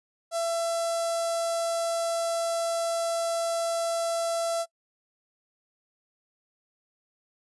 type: tone with notch filter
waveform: sawtooth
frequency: 671 Hz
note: E5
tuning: 31 cents sharp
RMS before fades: -28 dBFS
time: 0.31-4.66 s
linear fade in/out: 50 ms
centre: 2300 Hz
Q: 0.57
effects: noise-tail reverb RT60 0.1 s tail -23 dB re dry + resampled to 24000 Hz